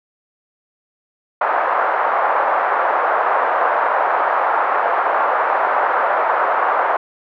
pink band-pass noise, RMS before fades -17 dBFS, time 1.41-6.97 s, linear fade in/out 5 ms, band 630 to 1400 Hz, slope 24 dB/octave, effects none

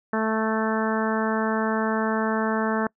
harmonic tone, 220 Hz, A3, in tune, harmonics 1 / 2 / 3 / 4 / 5 / 6 / 7 / 8, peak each -25 / -28 / -30 / -31 / -32 / -33 / -33 / -34 dBFS, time 0.13-2.87 s, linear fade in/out 2 ms, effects noise-tail reverb RT60 0.1 s tail -26 dB re dry

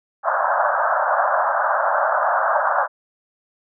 pink band-pass noise, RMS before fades -19 dBFS, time 0.23-2.88 s, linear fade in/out 50 ms, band 570 to 1600 Hz, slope 96 dB/octave, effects none

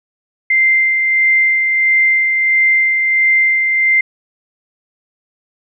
sine tone with tremolo, 2088 Hz, C7, 4 cents flat, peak -8 dBFS, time 0.5-4.01 s, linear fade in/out 5 ms, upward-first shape sine, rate 1.5 Hz, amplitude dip 35%, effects none

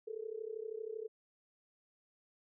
sine tone with amplitude modulation, 440 Hz, A4, in tune, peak -36 dBFS, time 0.07-1.08 s, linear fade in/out 10 ms, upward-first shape sine, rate 32.7 Hz, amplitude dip 90%, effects none

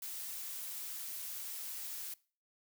blue noise, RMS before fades -43 dBFS, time 0.02-2.14 s, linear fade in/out 5 ms, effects noise-tail reverb RT60 0.4 s tail -22 dB re dry

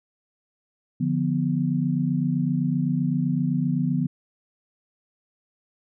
sine chord, B diminished, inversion first, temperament equal, 146.83 / 174.61 / 246.9 Hz, D3 / F3 / B3, 0 / 0 / 0 cents, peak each -25 dBFS, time 1-4.07 s, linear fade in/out 10 ms, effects none

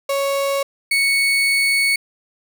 35% pulse tone pair in turn, 554.4 / 2218 Hz, C#5 / C#7, 0 / 0 cents, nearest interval 2 octaves, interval 2400 cents, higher second, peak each -16 / -13 dBFS, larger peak second, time 0.09-0.63 / 0.91-1.96 s, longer second, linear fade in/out 5 ms, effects none

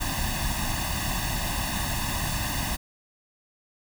pink noise with comb filter, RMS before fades -28 dBFS, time 0-2.77 s, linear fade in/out 20 ms, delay 1.1 ms, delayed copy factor +1, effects none

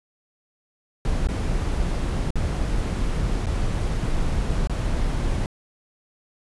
brown noise with dropouts, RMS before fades -23 dBFS, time 1.05-5.46 s, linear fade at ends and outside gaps 1 ms, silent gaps 1.271-1.287 / 2.306-2.356 / 3.459-3.467 / 4.673-4.696 s, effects resampled to 24000 Hz

